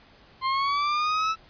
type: linear sweep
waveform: 40% pulse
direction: up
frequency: 1043 to 1318.5 Hz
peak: -22 dBFS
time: 0.41-1.36 s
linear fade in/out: 50 ms
effects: pink hiss -54 dBFS RMS until 1.49 s + resampled to 11025 Hz